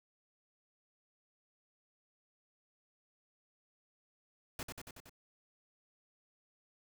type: noise with echo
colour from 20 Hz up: pink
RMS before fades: -41 dBFS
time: 4.59-4.63 s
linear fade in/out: 2 ms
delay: 93 ms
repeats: 5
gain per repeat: -3 dB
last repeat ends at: 5.095 s
effects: none